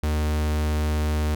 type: tone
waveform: 45% pulse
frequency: 76 Hz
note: D#2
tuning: 40 cents flat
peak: -21 dBFS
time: 0.03-1.35 s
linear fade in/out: 5 ms
effects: none